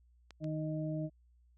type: clicks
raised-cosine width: 0.2 ms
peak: -33 / -36 dBFS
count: 2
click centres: 0.307 / 0.443 s
type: harmonic tone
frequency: 155.56 Hz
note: D#3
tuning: in tune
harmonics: 1 / 2 / 4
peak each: -36 / -39 / -42 dBFS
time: 0.4-1.1 s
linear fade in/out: 50 ms
effects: added 60 Hz sine -63 dBFS peak until 1.57 s